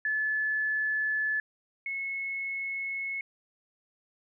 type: tone pair in turn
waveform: sine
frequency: 1728 / 2187 Hz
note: A6 / C#7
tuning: -32 / -24 cents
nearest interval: major third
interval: 408 cents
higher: second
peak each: -26 / -31 dBFS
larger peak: first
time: 0.05-1.4 / 1.86-3.21 s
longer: neither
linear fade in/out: 2 ms
effects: none